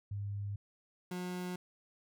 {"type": "tone pair in turn", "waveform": ["sine", "30% pulse"], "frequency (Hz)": [101.2, 180.32], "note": ["G#2", "F#3"], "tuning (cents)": [-44, -44], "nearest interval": "minor seventh", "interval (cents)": 1000, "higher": "second", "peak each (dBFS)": [-36, -35], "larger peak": "second", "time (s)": [[0.11, 0.56], [1.11, 1.56]], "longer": "neither", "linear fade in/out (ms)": 5, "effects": []}